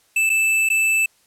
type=tone with dropouts; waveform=square; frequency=2637 Hz; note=E7; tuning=in tune; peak=-16 dBFS; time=0.16-1.06 s; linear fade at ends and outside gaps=5 ms; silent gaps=0.295-0.299 / 0.69-0.7 s; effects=white hiss -59 dBFS RMS until 1.26 s + low-pass 12000 Hz 12 dB/octave